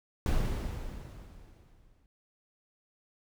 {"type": "noise with exponential decay", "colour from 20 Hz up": "brown", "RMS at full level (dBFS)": -26, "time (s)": [0.26, 2.06], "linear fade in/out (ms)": 1, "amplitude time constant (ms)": 390, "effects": []}